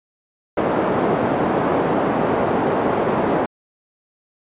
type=band-pass noise; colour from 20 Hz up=pink; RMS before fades=-19 dBFS; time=0.57-3.46 s; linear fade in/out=5 ms; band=250 to 870 Hz; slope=12 dB/octave; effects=resampled to 8000 Hz